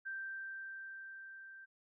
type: tone with level ramp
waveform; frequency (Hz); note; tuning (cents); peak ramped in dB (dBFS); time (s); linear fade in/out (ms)
sine; 1568; G6; 0; -39 to -51; 0.05-1.66; 20
effects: none